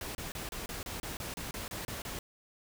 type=noise bursts; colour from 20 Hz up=pink; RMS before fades=-40 dBFS; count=13; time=0.01-2.19 s; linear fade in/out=2 ms; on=140 ms; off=30 ms; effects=none